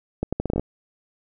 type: accelerating click train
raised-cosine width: 2 ms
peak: -10 dBFS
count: 9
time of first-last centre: 0.23-0.596 s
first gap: 96 ms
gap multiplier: 0.77
effects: none